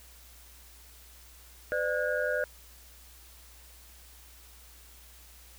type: tone cluster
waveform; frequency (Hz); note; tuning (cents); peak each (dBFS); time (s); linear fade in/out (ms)
sine; 505 / 596 / 1452 / 1626; B4 / D5 / F#6 / G#6; +39 / +25 / -33 / -37; -32 / -31 / -33 / -35; 1.72-2.44; 0
effects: added 60 Hz sine -54 dBFS peak until 5.58 s + white hiss -55 dBFS RMS until 5.58 s